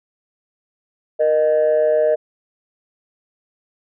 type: tone pair together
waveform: sine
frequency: 468.5 / 616 Hz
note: A#4 / D#5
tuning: +9 / -17 cents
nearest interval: perfect fourth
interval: 474 cents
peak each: -16 / -13 dBFS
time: 1.19-2.16 s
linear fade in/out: 20 ms
effects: tanh soft clip ceiling -9 dBFS